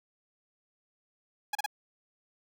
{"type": "tone bursts", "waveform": "sawtooth", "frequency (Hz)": 830.6, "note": "G#5", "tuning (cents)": 0, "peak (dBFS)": -25, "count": 3, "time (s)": [1.53, 1.662], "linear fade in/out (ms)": 5, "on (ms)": 22, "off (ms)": 33, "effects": []}